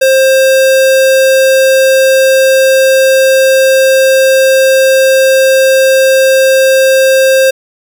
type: tone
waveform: square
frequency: 530 Hz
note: C5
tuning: 22 cents sharp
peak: -5 dBFS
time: 0.01-7.51 s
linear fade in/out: 10 ms
effects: none